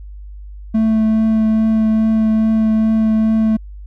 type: tone with vibrato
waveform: triangle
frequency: 220 Hz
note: A3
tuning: in tune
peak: -9 dBFS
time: 0.74-3.57 s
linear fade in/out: 10 ms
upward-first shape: triangle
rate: 2.4 Hz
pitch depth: 11 cents each way
effects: added 50 Hz sine -30 dBFS peak until 3.86 s